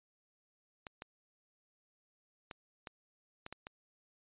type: clicks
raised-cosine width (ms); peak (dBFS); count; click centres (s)
0.3; -28; 7; 0.868 / 1.021 / 2.512 / 2.872 / 3.464 / 3.526 / 3.669
effects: resampled to 8000 Hz